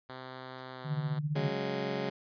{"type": "tone with pitch glide", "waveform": "5% pulse", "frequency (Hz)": [129.4, 126.88], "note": ["C3", "B2"], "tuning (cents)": [-19, 47], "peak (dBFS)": -31, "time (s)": [0.09, 1.19], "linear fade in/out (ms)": 5, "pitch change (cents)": -34, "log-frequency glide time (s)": [0.73, 0.91]}
{"type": "noise with exponential decay", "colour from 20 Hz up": "violet", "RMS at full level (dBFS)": -39, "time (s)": [0.58, 0.66], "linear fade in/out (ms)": 2, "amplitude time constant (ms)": 17}
{"type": "tone with tremolo", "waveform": "sine", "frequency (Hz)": 149.2, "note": "D3", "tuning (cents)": 28, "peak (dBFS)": -27, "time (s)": [0.84, 1.53], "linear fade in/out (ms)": 50, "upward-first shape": "sine", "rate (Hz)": 15, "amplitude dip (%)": 70}
{"type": "chord", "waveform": "15% pulse", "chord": "C# suspended fourth", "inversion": "none", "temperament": "just", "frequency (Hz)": [138.59, 184.79, 207.9], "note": ["C#3", "F#3", "G#3"], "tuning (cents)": [0, -2, 2], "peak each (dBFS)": -31, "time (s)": [1.35, 2.1], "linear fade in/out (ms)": 10}
{"effects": ["resampled to 11025 Hz"]}